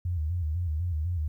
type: tone with vibrato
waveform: sine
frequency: 82.41 Hz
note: E2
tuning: in tune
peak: -26 dBFS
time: 0.05-1.28 s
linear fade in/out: 5 ms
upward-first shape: square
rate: 4 Hz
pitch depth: 120 cents each way
effects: 11-bit